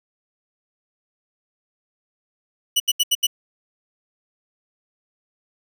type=tone bursts; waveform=sawtooth; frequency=2949 Hz; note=F#7; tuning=6 cents flat; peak=-12 dBFS; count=5; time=2.76-3.269 s; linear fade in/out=10 ms; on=41 ms; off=76 ms; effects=none